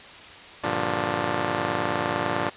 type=chord; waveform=5% pulse; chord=G minor seventh; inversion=none; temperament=just; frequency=98 / 117.6 / 147 / 176.4 Hz; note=G2 / Bb2 / D3 / F3; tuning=0 / +16 / +2 / +18 cents; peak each=-20 dBFS; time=0.63-2.5 s; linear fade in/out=10 ms; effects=white hiss -43 dBFS RMS until 2.56 s + resampled to 8000 Hz